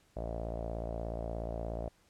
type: tone with low-pass filter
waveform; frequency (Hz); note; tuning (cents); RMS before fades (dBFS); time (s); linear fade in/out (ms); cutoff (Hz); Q
sawtooth; 56.8; A#1; -44; -38; 0.16-1.89; 10; 630; 6.3
effects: pink hiss -68 dBFS RMS until 2.09 s + low-pass 11000 Hz 12 dB/octave